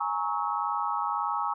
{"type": "chord", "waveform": "sine", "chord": "A# half-diminished seventh", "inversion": "third", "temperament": "equal with one note detuned", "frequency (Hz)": [830.6, 932.3, 1108.7, 1289.9], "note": ["G#5", "A#5", "C#6", "E6"], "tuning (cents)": [0, 0, 0, -38], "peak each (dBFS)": -32, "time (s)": [0, 1.54], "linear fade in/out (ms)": 10, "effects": []}